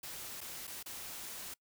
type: noise with dropouts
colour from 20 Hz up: white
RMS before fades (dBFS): -45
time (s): 0.03-1.54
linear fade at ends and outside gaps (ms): 5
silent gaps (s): 0.407-0.412 / 0.671-0.675 / 0.829-0.859
effects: noise-tail reverb RT60 0.1 s tail -23 dB re dry